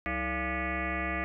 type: tone with frequency modulation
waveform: sine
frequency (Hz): 944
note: A#5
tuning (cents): +22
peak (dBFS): -29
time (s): 0.06-1.24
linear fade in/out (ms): 0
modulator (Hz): 253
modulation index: 5.5
effects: none